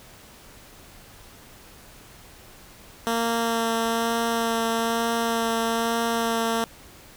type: tone with vibrato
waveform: 10% pulse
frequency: 229.5 Hz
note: A#3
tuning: 27 cents flat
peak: -14 dBFS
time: 3.07-6.64 s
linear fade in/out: 0 ms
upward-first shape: sine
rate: 1.1 Hz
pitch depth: 12 cents each way
effects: pink hiss -48 dBFS RMS until 7.16 s